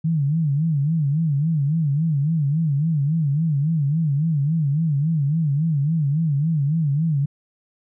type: tone with vibrato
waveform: sine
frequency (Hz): 151.5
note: D#3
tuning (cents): -46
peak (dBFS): -17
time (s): 0.04-7.26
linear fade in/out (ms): 10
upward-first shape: sine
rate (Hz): 3.6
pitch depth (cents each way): 160
effects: none